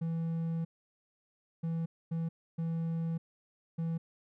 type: tone bursts at uneven times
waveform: triangle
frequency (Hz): 164.81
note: E3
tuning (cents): 0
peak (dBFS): -29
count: 5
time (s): 0.01-0.65 / 1.63-1.86 / 2.11-2.29 / 2.58-3.18 / 3.78-3.98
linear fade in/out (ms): 10
effects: none